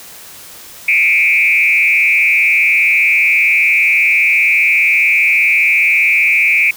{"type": "tone with frequency modulation", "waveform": "sine", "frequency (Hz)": 2349, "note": "D7", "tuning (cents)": 0, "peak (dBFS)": -8, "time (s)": [0.88, 6.71], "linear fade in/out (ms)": 5, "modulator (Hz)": 165, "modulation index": 1.1, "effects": ["white hiss -35 dBFS RMS until 6.76 s"]}